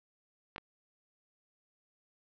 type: clicks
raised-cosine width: 0.3 ms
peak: -24 dBFS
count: 2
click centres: 0.561 / 0.581 s
effects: low-pass 4000 Hz 12 dB/octave